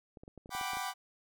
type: clicks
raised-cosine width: 2 ms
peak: -36 dBFS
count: 10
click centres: 0.172 / 0.235 / 0.279 / 0.377 / 0.459 / 0.493 / 0.55 / 0.612 / 0.734 / 0.77 s
type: chord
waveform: sawtooth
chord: G major seventh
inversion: third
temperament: equal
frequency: 740 / 784 / 987.8 / 1174.7 Hz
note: F#5 / G5 / B5 / D6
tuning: 0 / 0 / 0 / 0 cents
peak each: -37 dBFS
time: 0.5-0.94 s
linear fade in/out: 50 ms
effects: none